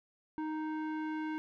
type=tone with low-pass filter sweep; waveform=square; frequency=311.1 Hz; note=D#4; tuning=in tune; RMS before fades=-37 dBFS; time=0.38-1.38 s; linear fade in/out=0 ms; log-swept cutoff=1200 to 1900 Hz; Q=1.3; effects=none